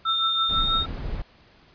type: tone with pitch glide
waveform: sine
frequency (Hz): 3635 to 3699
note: A#7 to A#7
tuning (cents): -44 to -14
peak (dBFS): -22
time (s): 0.05-0.86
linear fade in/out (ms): 50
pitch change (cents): +30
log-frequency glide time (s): 0.51-0.73
type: tone with tremolo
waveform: sine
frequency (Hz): 1330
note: E6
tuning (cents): +15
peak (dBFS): -21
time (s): 0.05-0.86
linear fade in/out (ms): 5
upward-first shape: triangle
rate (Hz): 6.1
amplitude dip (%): 90
type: noise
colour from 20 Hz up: brown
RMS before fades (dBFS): -30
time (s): 0.49-1.22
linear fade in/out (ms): 5
effects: pink hiss -55 dBFS RMS until 1.74 s + resampled to 11025 Hz